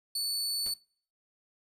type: tone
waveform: sawtooth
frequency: 4469 Hz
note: C#8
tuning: 13 cents sharp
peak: -27 dBFS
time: 0.15-0.74 s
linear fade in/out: 5 ms
type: noise with exponential decay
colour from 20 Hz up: pink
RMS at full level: -44 dBFS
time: 0.66-0.79 s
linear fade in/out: 2 ms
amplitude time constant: 27 ms
effects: noise-tail reverb RT60 0.5 s tail -25 dB re dry + resampled to 32000 Hz